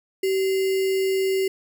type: tone with sample-and-hold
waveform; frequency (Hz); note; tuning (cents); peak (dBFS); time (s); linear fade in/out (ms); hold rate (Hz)
sine; 383.3; G4; -39; -19; 0.23-1.48; 5; 2450
effects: none